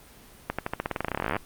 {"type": "accelerating click train", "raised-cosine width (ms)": 0.5, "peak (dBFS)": -11, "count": 26, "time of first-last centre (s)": [0.5, 1.365], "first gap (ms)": 86, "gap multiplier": 0.91, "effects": ["pink hiss -51 dBFS RMS until 1.45 s", "Opus 24 kbps"]}